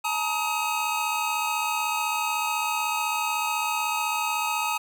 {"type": "tone cluster", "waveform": "square", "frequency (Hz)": [859, 935, 1262, 2543], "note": ["A5", "A#5", "D#6", "D#7"], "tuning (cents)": [-42, 5, 24, 37], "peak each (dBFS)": -31, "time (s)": [0.04, 4.78], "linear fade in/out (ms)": 10, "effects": []}